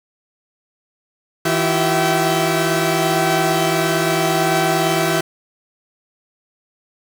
sawtooth tone cluster, 161.6 / 340.9 / 383.6 / 653 / 768 Hz, E3 / F4 / G4 / E5 / G5, -34 / -42 / -37 / -17 / -36 cents, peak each -18 dBFS, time 1.45-5.21 s, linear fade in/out 5 ms, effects none

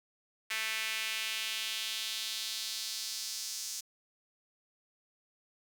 sawtooth tone with high-pass filter sweep, 220 Hz, A3, in tune, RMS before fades -37 dBFS, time 0.5-3.81 s, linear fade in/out 10 ms, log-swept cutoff 2100 to 5900 Hz, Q 2.1, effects none

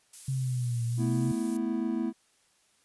violet noise, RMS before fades -41 dBFS, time 0.13-1.57 s, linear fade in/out 5 ms
sine exponential two-way sweep, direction down then up, 134.7 to 116.5 to 134.7 Hz, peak -27 dBFS, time 0.28-1.32 s, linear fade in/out 5 ms, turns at 0.85 s
triangle chord, A suspended second, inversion none, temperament equal, 220 / 246.9 / 329.6 Hz, A3 / B3 / E4, 0 / 0 / 0 cents, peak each -30 dBFS, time 0.97-2.13 s, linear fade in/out 50 ms
effects white hiss -67 dBFS RMS until 2.84 s + resampled to 24000 Hz

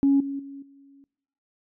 sine tone with level steps, 277.2 Hz, C#4, in tune, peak -15 / -28 / -37 / -50 dBFS, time 0.03-1.04 s, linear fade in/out 0 ms, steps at 0.2 / 0.39 / 0.62 s, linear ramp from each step 5 ms, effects noise-tail reverb RT60 0.7 s tail -22 dB re dry + tanh soft clip ceiling -11 dBFS

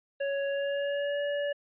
square tone with pitch glide, 557 to 575.6 Hz, C#5 to D5, +8 to -35 cents, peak -29 dBFS, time 0.2-1.53 s, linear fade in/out 10 ms, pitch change +57 cents, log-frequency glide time 0.48-1.21 s, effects resampled to 8000 Hz

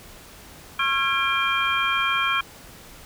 sine tone cluster, 1086 / 1366 / 1640 / 2384 / 3197 Hz, C#6 / F6 / G#6 / D7 / G7, -36 / -39 / -22 / +25 / +33 cents, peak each -26 / -25 / -29 / -25 / -28 dBFS, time 0.79-2.41 s, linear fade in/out 5 ms, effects pink hiss -45 dBFS RMS until 3.05 s

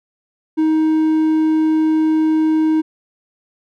triangle tone, 314.4 Hz, D#4, 18 cents sharp, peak -10 dBFS, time 0.57-2.82 s, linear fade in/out 20 ms, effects none

